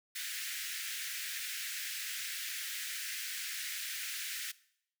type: high-pass noise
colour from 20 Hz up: pink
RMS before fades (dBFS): -40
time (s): 0.15-4.52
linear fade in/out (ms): 10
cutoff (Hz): 1600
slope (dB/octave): 48
effects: noise-tail reverb RT60 0.7 s tail -20 dB re dry